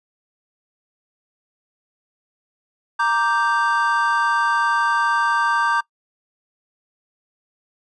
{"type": "chord", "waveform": "triangle", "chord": "G minor", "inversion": "first", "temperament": "equal", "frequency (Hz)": [932.3, 1174.7, 1568], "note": ["Bb5", "D6", "G6"], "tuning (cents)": [0, 0, 0], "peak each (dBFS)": -19, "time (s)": [2.99, 5.81], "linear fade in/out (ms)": 10, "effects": ["noise-tail reverb RT60 0.1 s tail -22 dB re dry", "resampled to 24000 Hz"]}